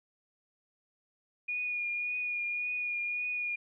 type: tone with vibrato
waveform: sine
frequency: 2444 Hz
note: D#7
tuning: 32 cents flat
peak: -31 dBFS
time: 1.48-3.56 s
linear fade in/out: 10 ms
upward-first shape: triangle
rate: 1.8 Hz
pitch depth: 24 cents each way
effects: none